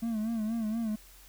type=tone with vibrato; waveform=triangle; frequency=222.3 Hz; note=A3; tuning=18 cents sharp; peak=-27 dBFS; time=0.02-0.96 s; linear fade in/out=10 ms; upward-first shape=sine; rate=4.2 Hz; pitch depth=80 cents each way; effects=added 44 Hz sine -55 dBFS peak until 1.28 s + white hiss -56 dBFS RMS until 1.28 s